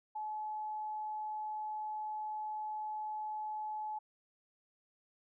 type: tone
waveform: sine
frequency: 856 Hz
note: A5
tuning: 48 cents flat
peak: -37 dBFS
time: 0.15-3.99 s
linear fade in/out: 10 ms
effects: none